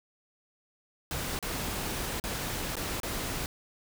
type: noise with dropouts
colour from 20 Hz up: pink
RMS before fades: -34 dBFS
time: 1.11-3.46 s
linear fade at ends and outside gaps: 1 ms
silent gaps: 1.39-1.426 / 2.199-2.239 / 2.755-2.767 / 3.001-3.032 s
effects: none